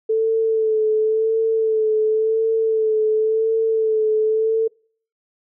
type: tone with vibrato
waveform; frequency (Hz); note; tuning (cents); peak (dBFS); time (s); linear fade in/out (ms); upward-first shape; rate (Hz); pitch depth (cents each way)
sine; 440; A4; 0; -15; 0.09-4.68; 10; sine; 0.93; 29
effects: noise-tail reverb RT60 0.5 s tail -26 dB re dry